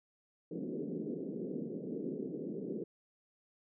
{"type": "band-pass noise", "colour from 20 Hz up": "white", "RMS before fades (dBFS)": -40, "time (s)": [0.51, 2.84], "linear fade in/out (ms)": 5, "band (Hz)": [160, 450], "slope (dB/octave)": 48, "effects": []}